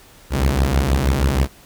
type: beating tone pair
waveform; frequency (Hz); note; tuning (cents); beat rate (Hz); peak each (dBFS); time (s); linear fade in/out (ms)
sawtooth; 64.1 / 70.4; C2 / C#2; -35 / +27; 6.3; -14; 0.3-1.48; 50
effects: pink hiss -47 dBFS RMS until 1.65 s